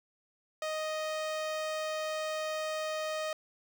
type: tone with notch filter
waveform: sawtooth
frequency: 623 Hz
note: D#5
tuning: 2 cents sharp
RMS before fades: -35 dBFS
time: 0.62-3.33 s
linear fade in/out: 2 ms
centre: 12000 Hz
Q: 0.78
effects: none